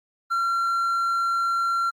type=tone; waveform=triangle; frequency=1368 Hz; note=F6; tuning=36 cents flat; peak=-19 dBFS; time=0.3-1.91 s; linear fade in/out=20 ms; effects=Opus 32 kbps